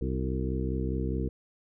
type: harmonic tone with a mistuned harmonic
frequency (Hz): 64.8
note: C2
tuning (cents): -16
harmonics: 1 / 2 / 3 / 4 / 5 / 6 / 7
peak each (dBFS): -31 / -34 / -36 / -37 / -38 / -39 / -39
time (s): 0.01-1.29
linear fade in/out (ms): 5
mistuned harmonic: 6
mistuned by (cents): -46
effects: none